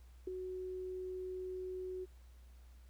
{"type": "tone with ADSR envelope", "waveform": "sine", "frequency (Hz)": 370, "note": "F#4", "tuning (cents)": 0, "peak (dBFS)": -34, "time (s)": [0.27, 2.06], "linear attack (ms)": 6, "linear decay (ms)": 7, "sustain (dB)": -6, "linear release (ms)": 27, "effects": ["added 61 Hz sine -55 dBFS peak until 2.89 s", "pink hiss -71 dBFS RMS until 2.89 s"]}